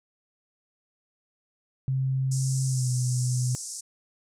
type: tone with pitch glide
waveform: sine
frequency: 132.5 to 125.35 Hz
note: C3 to B2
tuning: +22 to +26 cents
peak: -23 dBFS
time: 1.88-3.55 s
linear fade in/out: 0 ms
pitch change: -96 cents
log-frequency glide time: 2.65-2.9 s
type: band-pass noise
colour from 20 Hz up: white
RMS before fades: -37 dBFS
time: 2.31-3.81 s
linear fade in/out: 10 ms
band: 5300 to 9400 Hz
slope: 48 dB/octave
effects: none